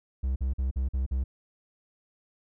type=tone bursts; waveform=triangle; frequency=65.3 Hz; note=C2; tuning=3 cents flat; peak=-23 dBFS; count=6; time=0.23-1.24 s; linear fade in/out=10 ms; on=130 ms; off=46 ms; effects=none